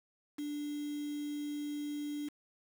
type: tone with quantisation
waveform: sine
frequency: 293.7 Hz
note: D4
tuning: in tune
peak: -36 dBFS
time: 0.38-2.29 s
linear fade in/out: 10 ms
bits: 8
effects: none